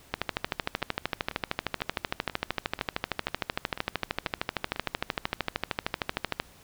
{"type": "two click trains", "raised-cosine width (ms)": 0.3, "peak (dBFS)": [-19, -10], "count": [10, 83], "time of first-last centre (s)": [[0.82, 5.253], [0.14, 6.4]], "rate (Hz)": [2.03, 13.1], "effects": ["pink hiss -55 dBFS RMS until 6.63 s"]}